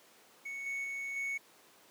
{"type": "tone with level steps", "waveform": "triangle", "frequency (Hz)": 2217, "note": "C#7", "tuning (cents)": 0, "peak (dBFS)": [-37, -33, -35, -32], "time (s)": [0.45, 1.38], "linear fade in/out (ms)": 10, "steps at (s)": [0.66, 0.84, 1.16], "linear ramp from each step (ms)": 5, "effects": ["pink hiss -61 dBFS RMS until 1.9 s", "high-pass 300 Hz 12 dB/octave"]}